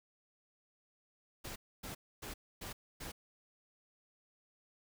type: noise bursts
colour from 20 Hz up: pink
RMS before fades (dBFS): -45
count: 5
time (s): 1.44-3.12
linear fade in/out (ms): 10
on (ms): 120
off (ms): 270
effects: none